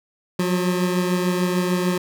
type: beating tone pair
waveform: 25% pulse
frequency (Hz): 179.2 / 185.9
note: F3 / F#3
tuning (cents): +45 / +8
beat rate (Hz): 6.7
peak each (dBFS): -16 / -23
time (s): 0.39-1.98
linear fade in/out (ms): 5
effects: none